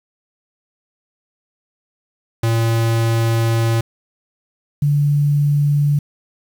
square / sine tone pair in turn, 114.4 / 145.01 Hz, A#2 / D3, -32 / -22 cents, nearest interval major third, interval 410 cents, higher second, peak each -15 / -12 dBFS, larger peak second, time 2.43-3.81 / 4.82-5.99 s, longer first, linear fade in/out 5 ms, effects 7-bit

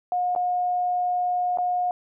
sine tone with dropouts, 719 Hz, F#5, 50 cents flat, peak -21 dBFS, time 0.12-1.91 s, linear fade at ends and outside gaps 1 ms, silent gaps 0.351-0.361 / 1.574-1.585 s, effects none

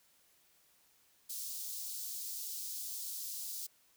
white high-pass noise, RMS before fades -42 dBFS, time 1.29-3.67 s, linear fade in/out 10 ms, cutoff 4300 Hz, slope 24 dB/octave, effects white hiss -69 dBFS RMS until 3.96 s

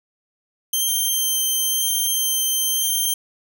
5% pulse tone with vibrato, 3136 Hz, G7, in tune, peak -11 dBFS, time 0.73-3.14 s, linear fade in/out 5 ms, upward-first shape sine, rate 1 Hz, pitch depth 11 cents each way, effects none

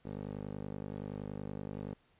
15% pulse tone with band-pass filter, 50.6 Hz, G#1, 44 cents flat, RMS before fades -42 dBFS, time 0.05-1.94 s, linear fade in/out 5 ms, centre 320 Hz, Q 1.2, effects pink hiss -70 dBFS RMS until 2.19 s + resampled to 8000 Hz

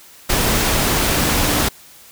sine tone in noise, 293.7 Hz, D4, in tune, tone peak -26 dBFS, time 1.16-1.62 s, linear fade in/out 10 ms, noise pink, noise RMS -17 dBFS, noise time 0.29-1.69 s, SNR -12 dB, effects white hiss -44 dBFS RMS until 2.11 s

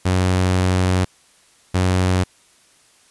sawtooth tone pair in turn, 92.1 / 92.1 Hz, F#2 / F#2, -7 / -7 cents, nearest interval unison, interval 0 cents, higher neither, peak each -11 dBFS, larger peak neither, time 0.05-1.05 / 1.74-2.24 s, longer first, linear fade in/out 10 ms, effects white hiss -54 dBFS RMS until 3.1 s + resampled to 24000 Hz

